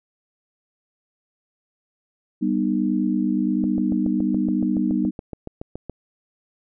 sine chord, G augmented, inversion none, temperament just, 196 / 245 / 306.2 Hz, G3 / B3 / D#4, 0 / -14 / -28 cents, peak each -23 dBFS, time 2.41-5.11 s, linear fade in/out 20 ms
click train, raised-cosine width 2 ms, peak -18 dBFS, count 17, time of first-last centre 3.64-5.897 s, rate 7.09 Hz
effects none

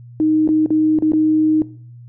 sine tone with dropouts, 311.1 Hz, D#4, in tune, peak -12 dBFS, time 0.2-1.62 s, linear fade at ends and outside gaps 1 ms, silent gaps 0.476-0.489 / 0.661-0.705 / 0.988-1.023 / 1.12-1.134 s, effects noise-tail reverb RT60 0.5 s tail -19 dB re dry + added 120 Hz sine -36 dBFS peak until 2.08 s

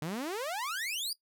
sawtooth exponential sweep, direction up, 145 to 4927 Hz, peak -30 dBFS, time 0.02-1.13 s, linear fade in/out 2 ms, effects noise-tail reverb RT60 0.1 s tail -19 dB re dry

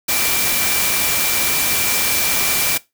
sine tone in noise, 2349 Hz, D7, in tune, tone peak -26 dBFS, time 0.08-2.78 s, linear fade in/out 10 ms, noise white, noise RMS -18 dBFS, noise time 0.08-2.78 s, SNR -11 dB, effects noise-tail reverb RT60 0.2 s tail -19 dB re dry

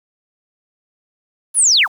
sine linear sweep, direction down, 10660 to 601 Hz, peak -9 dBFS, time 1.54-1.88 s, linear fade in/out 50 ms, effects 7-bit

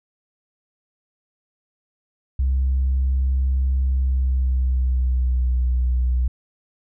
sine tone with pitch glide, 65.8 to 62.11 Hz, C2 to B1, +10 to +10 cents, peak -15 dBFS, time 2.39-6.28 s, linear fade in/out 5 ms, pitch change -100 cents, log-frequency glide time 3.84-5.57 s, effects tanh soft clip ceiling -14 dBFS

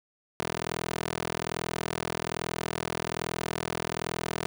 15% pulse tone with high-pass filter, 41.2 Hz, E1, in tune, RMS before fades -33 dBFS, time 0.4-4.46 s, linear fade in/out 0 ms, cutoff 260 Hz, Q 0.54, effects none

